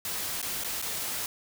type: noise with dropouts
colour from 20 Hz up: white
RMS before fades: -33 dBFS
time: 0.05-1.26 s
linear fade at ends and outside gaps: 1 ms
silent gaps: 0.416-0.427 / 0.637-0.645 / 0.816-0.824 s
effects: none